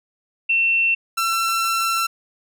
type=tone pair in turn; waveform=sine / sawtooth; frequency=2700 / 1346.9 Hz; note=E7 / E6; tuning=+41 / +37 cents; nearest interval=octave; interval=1204 cents; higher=first; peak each=-15 dBFS; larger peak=neither; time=0.49-0.95 / 1.17-2.07 s; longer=second; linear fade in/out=10 ms; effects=none